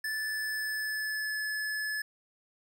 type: tone with pitch glide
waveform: square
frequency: 1748 to 1720 Hz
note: A6 to A6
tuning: -12 to -40 cents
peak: -32 dBFS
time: 0.04-2.02 s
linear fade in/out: 5 ms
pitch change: -28 cents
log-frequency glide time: 0.14-1.44 s
effects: none